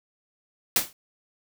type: noise with exponential decay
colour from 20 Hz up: white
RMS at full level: -17 dBFS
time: 0.76-0.93 s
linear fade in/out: 2 ms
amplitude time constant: 35 ms
effects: none